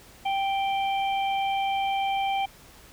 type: harmonic tone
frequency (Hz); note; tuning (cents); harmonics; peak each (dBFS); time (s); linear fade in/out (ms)
784; G5; 0; 1 / 3 / 4; -24 / -34 / -36; 0.25-2.46; 10
effects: pink hiss -51 dBFS RMS until 2.92 s